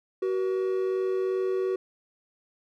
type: tone pair together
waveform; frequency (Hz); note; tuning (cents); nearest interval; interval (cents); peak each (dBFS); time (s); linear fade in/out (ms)
triangle; 377.4 / 480.1; F#4 / B4; +34 / -49; major third; 417; -23 / -31; 0.22-1.76; 5
effects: none